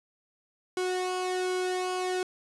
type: tone with flanger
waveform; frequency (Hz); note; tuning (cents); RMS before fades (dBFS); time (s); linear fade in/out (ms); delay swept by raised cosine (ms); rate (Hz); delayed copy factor
sawtooth; 367.1; F#4; -14; -30; 0.77-2.23; 2; 1.6 to 2.21; 1.3; -0.65
effects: resampled to 24000 Hz